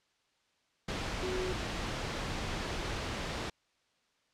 sine tone in noise, 370 Hz, F#4, in tune, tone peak -34 dBFS, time 1.23-1.53 s, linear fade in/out 5 ms, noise pink, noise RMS -36 dBFS, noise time 0.88-3.5 s, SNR -1 dB, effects white hiss -73 dBFS RMS until 4.33 s + low-pass 5000 Hz 12 dB/octave

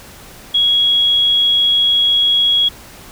sine tone, 3322 Hz, G#7, in tune, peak -10 dBFS, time 0.54-2.69 s, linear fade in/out 10 ms, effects pink hiss -38 dBFS RMS until 3.11 s

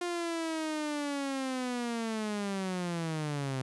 sawtooth linear sweep, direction down, 353.5 to 128.2 Hz, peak -28 dBFS, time 0.01-3.62 s, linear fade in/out 5 ms, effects resampled to 24000 Hz

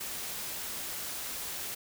white noise, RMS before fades -38 dBFS, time 0-1.75 s, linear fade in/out 10 ms, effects none

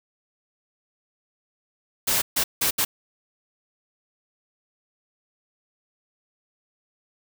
white noise bursts at uneven times, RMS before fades -22 dBFS, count 4, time 2.07-2.22 / 2.36-2.44 / 2.61-2.71 / 2.78-2.85 s, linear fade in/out 10 ms, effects none

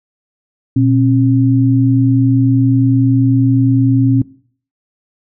sine tone pair together, 120 / 269.4 Hz, B2 / C#4, -49 / -49 cents, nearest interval octave + major second, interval 1400 cents, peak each -11 dBFS, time 0.76-4.22 s, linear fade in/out 5 ms, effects noise-tail reverb RT60 0.5 s tail -20 dB re dry

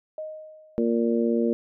sine tone with exponential decay, 622.3 Hz, D#5, in tune, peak -29 dBFS, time 0.18-1.15 s, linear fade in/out 2 ms, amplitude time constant 210 ms
harmonic tone, 116.54 Hz, A#2, in tune, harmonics 2 / 3 / 4 / 5, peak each -23 / -26 / -26 / -32 dBFS, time 0.78-1.53 s, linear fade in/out 0 ms
effects none

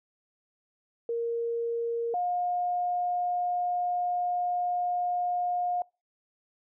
sine tone pair in turn, 466.2 / 713.1 Hz, A#4 / F5, 0 / +36 cents, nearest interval perfect fifth, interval 736 cents, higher second, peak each -27 / -26 dBFS, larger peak second, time 1.09-2.14 / 2.14-5.82 s, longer second, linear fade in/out 2 ms, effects noise-tail reverb RT60 0.3 s tail -26 dB re dry

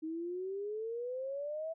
sine exponential sweep, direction up, 312.1 to 659.3 Hz, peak -36 dBFS, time 0.02-1.74 s, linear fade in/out 20 ms, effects none

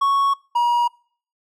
triangle tone pair in turn, 1108.7 / 955.9 Hz, C#6 / A#5, 0 / +43 cents, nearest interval minor third, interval 257 cents, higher first, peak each -13 dBFS, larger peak neither, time 0.01-0.34 / 0.55-0.88 s, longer neither, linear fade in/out 10 ms, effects noise-tail reverb RT60 0.5 s tail -25 dB re dry

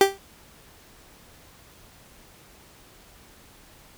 30% pulse tone with exponential decay, 392 Hz, G4, in tune, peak -7 dBFS, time 0.01-0.18 s, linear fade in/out 1 ms, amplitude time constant 36 ms, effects pink hiss -52 dBFS RMS until 3.97 s

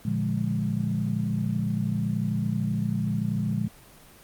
sine chord, Bb dominant seventh, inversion none, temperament equal, 116.54 / 146.83 / 174.61 / 207.7 Hz, Bb2 / D3 / F3 / Ab3, 0 / 0 / 0 / 0 cents, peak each -29 / -31 / -30 / -28 dBFS, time 0.05-3.68 s, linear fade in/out 5 ms, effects pink hiss -51 dBFS RMS until 4.23 s + Opus 24 kbps

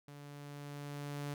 sawtooth tone with level ramp, 144.2 Hz, D3, 31 cents flat, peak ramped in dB -46 to -34 dBFS, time 0.08-1.34 s, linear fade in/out 2 ms, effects none

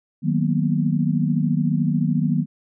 sine chord, B major seventh, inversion first, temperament equal, 155.56 / 185 / 233.1 / 246.9 Hz, D#3 / F#3 / A#3 / B3, 0 / 0 / 0 / 0 cents, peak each -21 / -23 / -24 / -25 dBFS, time 0.22-2.46 s, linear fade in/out 50 ms, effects none

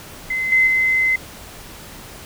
sine tone with level steps, 2055 Hz, C7, 32 cents flat, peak -19 / -11 / -14 dBFS, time 0.3-1.16 s, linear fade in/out 5 ms, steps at 0.52 / 0.67 s, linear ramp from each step 2 ms, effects pink hiss -38 dBFS RMS until 2.25 s

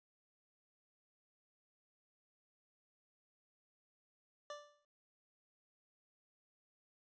25% pulse tone with exponential decay, 587.3 Hz, D5, in tune, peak -39 dBFS, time 4.5-4.85 s, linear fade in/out 2 ms, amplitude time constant 75 ms, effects resampled to 16000 Hz

